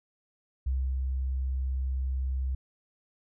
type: tone with ADSR envelope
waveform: sine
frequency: 65.41 Hz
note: C2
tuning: in tune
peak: -25 dBFS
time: 0.66-2.55 s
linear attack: 8 ms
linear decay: 290 ms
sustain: -2 dB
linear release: 5 ms
effects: none